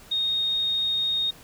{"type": "tone", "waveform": "sine", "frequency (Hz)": 3713, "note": "A#7", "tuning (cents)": -8, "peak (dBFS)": -22, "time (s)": [0.11, 1.31], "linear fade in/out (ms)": 10, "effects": ["pink hiss -49 dBFS RMS until 1.43 s"]}